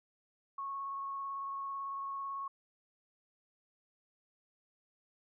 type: tone with vibrato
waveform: sine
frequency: 1100 Hz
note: C#6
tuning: 14 cents flat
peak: -37 dBFS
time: 0.58-2.48 s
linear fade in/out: 5 ms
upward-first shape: triangle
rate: 18 Hz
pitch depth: 14 cents each way
effects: none